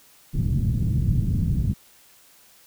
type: low-pass noise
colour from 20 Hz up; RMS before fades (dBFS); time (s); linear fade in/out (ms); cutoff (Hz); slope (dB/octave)
white; -22; 0.33-1.74; 20; 170; 24
effects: white hiss -54 dBFS RMS until 2.66 s